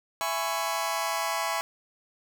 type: chord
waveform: sawtooth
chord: C# minor seventh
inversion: first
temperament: just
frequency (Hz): 665.2 / 831.5 / 997.9 / 1108.7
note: E5 / G#5 / B5 / C#6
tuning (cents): +16 / +2 / +18 / 0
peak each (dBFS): -29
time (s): 0.21-1.61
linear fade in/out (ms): 0
effects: none